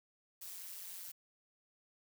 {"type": "noise with amplitude modulation", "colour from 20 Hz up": "blue", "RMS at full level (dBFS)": -44, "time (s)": [0.41, 1.12], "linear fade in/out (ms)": 10, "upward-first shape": "sine", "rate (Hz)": 183, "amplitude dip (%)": 85, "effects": []}